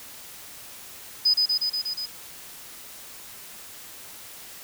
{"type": "tone with echo", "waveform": "sine", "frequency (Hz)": 5000, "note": "D#8", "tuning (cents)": 8, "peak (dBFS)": -16, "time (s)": [1.25, 1.34], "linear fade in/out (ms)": 10, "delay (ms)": 120, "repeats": 6, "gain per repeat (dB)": -2, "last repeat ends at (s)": 2.06, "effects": ["white hiss -43 dBFS RMS until 4.63 s"]}